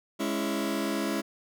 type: chord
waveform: sawtooth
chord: C# minor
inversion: second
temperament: just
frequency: 207.9 / 277.2 / 332.6 Hz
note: G#3 / C#4 / E4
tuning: +2 / 0 / +16 cents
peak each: -28 / -28 / -28 dBFS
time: 0.19-1.22 s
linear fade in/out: 20 ms
effects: none